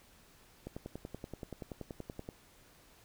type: click train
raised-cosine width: 2 ms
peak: -28 dBFS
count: 18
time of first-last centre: 0.67-2.289 s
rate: 10.5 Hz
effects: pink hiss -62 dBFS RMS until 3.04 s